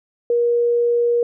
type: tone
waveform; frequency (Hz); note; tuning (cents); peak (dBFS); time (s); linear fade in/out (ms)
sine; 475.5; A#4; +34; -14; 0.3-1.23; 2
effects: none